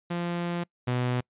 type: tone pair in turn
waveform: sawtooth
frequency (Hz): 173.1 / 124.12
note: F3 / B2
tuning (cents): -15 / +9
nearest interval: tritone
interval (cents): 576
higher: first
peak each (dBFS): -24 / -21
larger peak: second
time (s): 0.1-0.64 / 0.87-1.21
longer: first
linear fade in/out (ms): 10
effects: noise-tail reverb RT60 0.1 s tail -26 dB re dry + resampled to 8000 Hz